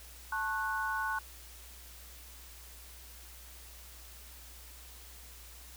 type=chord; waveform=sine; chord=F# minor; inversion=first; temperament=equal with one note detuned; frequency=880 / 1091.6 / 1480 Hz; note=A5 / C#6 / F#6; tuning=0 / -27 / 0 cents; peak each=-37 / -37 / -34 dBFS; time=0.32-1.19 s; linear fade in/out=5 ms; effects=added 60 Hz sine -52 dBFS peak until 5.76 s + white hiss -53 dBFS RMS until 5.76 s